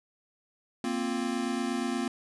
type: chord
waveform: square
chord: Bb suspended second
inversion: none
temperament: equal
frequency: 233.1 / 261.6 / 349.2 Hz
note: Bb3 / C4 / F4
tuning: 0 / 0 / 0 cents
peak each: -33 / -33 / -36 dBFS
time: 0.84-2.08 s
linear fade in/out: 2 ms
effects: resampled to 24000 Hz